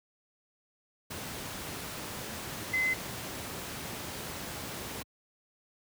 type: tone in noise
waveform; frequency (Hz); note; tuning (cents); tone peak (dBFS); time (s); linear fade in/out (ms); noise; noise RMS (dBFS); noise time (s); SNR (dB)
sine; 2047; C7; -38; -26; 2.73-2.94; 10; pink; -39; 1.1-5.03; +10
effects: high-pass 80 Hz 12 dB/octave